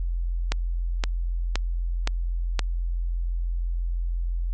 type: click train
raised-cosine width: 0.2 ms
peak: -7 dBFS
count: 5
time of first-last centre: 0.52-2.593 s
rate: 1.93 Hz
effects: added 43 Hz sine -23 dBFS peak until 4.53 s + MP3 48 kbps